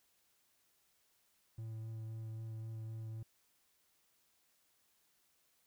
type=tone with vibrato; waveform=triangle; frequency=111.4 Hz; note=A2; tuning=22 cents sharp; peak=-40 dBFS; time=1.58-3.23 s; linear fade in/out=5 ms; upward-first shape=sine; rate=3.8 Hz; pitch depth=12 cents each way; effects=white hiss -75 dBFS RMS until 5.66 s